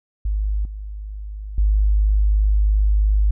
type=tone with level steps; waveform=sine; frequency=51.5 Hz; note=G#1; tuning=14 cents flat; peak=-18 / -28 / -13 dBFS; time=0.25-3.31 s; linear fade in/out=5 ms; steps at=0.65 / 1.58 s; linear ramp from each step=2 ms; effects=none